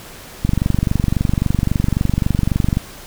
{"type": "click train", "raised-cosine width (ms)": 5, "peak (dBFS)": -3, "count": 56, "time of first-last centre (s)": [0.45, 2.771], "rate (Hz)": 23.7, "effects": ["pink hiss -37 dBFS RMS until 3.06 s"]}